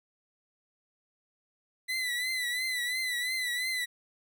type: tone with vibrato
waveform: 30% pulse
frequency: 2000 Hz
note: B6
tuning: 21 cents sharp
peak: -27 dBFS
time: 1.88-3.86 s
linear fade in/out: 20 ms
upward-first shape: triangle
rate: 2.9 Hz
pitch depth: 74 cents each way
effects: none